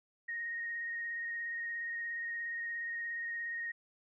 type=tone with vibrato; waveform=sine; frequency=1864.7 Hz; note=A#6; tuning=in tune; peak=-36 dBFS; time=0.28-3.72 s; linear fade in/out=10 ms; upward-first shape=square; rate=17 Hz; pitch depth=11 cents each way; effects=none